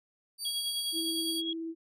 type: tone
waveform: 25% pulse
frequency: 4624 Hz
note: D8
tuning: 28 cents flat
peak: -30 dBFS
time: 0.38-1.42 s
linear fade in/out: 50 ms
type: tone with tremolo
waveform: sine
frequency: 3309 Hz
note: G#7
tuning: 7 cents flat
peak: -30 dBFS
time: 0.45-1.53 s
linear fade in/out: 2 ms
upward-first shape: triangle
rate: 9.8 Hz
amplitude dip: 65%
type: tone with vibrato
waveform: sine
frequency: 327.8 Hz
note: E4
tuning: 10 cents flat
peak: -34 dBFS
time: 0.92-1.75 s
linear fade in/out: 50 ms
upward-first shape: sine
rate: 19 Hz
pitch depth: 13 cents each way
effects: none